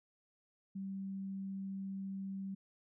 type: tone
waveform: sine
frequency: 193.9 Hz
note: G3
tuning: 19 cents flat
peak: -39 dBFS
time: 0.75-2.55 s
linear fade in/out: 10 ms
effects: none